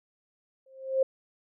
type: tone with exponential growth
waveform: sine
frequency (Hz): 530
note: C5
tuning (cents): +22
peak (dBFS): -18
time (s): 0.66-1.03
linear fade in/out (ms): 5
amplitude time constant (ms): 80
effects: none